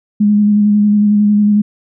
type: tone with vibrato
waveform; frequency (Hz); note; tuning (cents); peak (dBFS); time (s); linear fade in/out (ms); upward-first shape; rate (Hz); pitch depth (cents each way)
sine; 207.7; G#3; 0; -7; 0.2-1.62; 10; square; 11; 16
effects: none